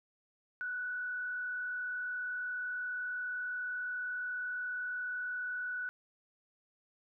sine tone with frequency modulation, 1480 Hz, F#6, in tune, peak -35 dBFS, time 0.61-5.89 s, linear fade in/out 0 ms, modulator 37.2 Hz, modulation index 0.53, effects none

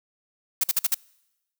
blue noise bursts, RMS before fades -21 dBFS, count 5, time 0.61-0.945 s, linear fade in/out 5 ms, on 27 ms, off 50 ms, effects noise-tail reverb RT60 1.0 s tail -26 dB re dry

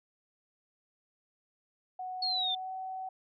sine tone with pitch glide, 740 to 754.7 Hz, F#5 to F#5, 0 to +34 cents, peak -36 dBFS, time 1.99-3.09 s, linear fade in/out 5 ms, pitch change +34 cents, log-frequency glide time 2.44-2.71 s
sine exponential sweep, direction down, 4382 to 3519 Hz, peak -29 dBFS, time 2.22-2.55 s, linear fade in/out 5 ms
effects none

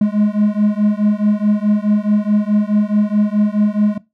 triangle beating tone pair, 206.9 / 211.6 Hz, G#3 / G#3, -6 / +33 cents, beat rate 4.7 Hz, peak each -13 dBFS, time 0.01-3.98 s, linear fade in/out 5 ms, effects noise-tail reverb RT60 0.2 s tail -18 dB re dry

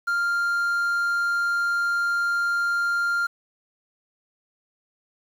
triangle tone with quantisation, 1396 Hz, F6, 1 cent flat, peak -19 dBFS, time 0.07-3.27 s, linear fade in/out 10 ms, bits 8, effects none

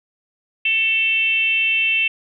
sine tone with frequency modulation, 2671 Hz, E7, 22 cents sharp, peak -15 dBFS, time 0.65-2.08 s, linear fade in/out 5 ms, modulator 448 Hz, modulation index 0.62, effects none

